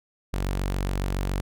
sawtooth tone, 47.16 Hz, F#1, 34 cents sharp, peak -21 dBFS, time 0.33-1.41 s, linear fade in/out 10 ms, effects none

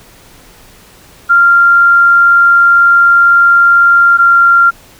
sine tone pair in turn, 1389 / 1384 Hz, F6 / F6, -10 / -16 cents, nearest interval unison, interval 6 cents, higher first, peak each -3 dBFS, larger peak neither, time 1.29-4.18 / 4.18-4.71 s, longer first, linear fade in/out 20 ms, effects pink hiss -40 dBFS RMS until 4.99 s

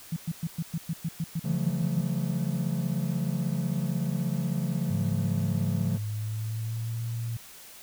sine tone bursts, 164.81 Hz, E3, in tune, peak -26 dBFS, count 13, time 0.12-2.012 s, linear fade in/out 5 ms, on 44 ms, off 110 ms
triangle chord, F# minor seventh, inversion second, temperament equal with one note detuned, 138.59 / 168.76 / 185 / 220 Hz, C#3 / E3 / F#3 / A3, 0 / +41 / 0 / 0 cents, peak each -29 / -28 / -31 / -33 dBFS, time 1.44-5.98 s, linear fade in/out 10 ms
sine tone with pitch glide, 104 to 115.4 Hz, G#2 to A#2, +3 to -17 cents, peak -29 dBFS, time 4.9-7.37 s, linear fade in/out 5 ms, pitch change +180 cents, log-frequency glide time 5.85-7.03 s
effects white hiss -48 dBFS RMS until 7.82 s

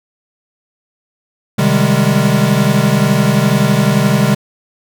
square chord, Ab major seventh, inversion first, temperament equal with one note detuned, 130.81 / 152.98 / 196 / 207.7 Hz, C3 / Eb3 / G3 / Ab3, 0 / -29 / 0 / 0 cents, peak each -16 dBFS, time 1.58-4.35 s, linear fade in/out 10 ms, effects none

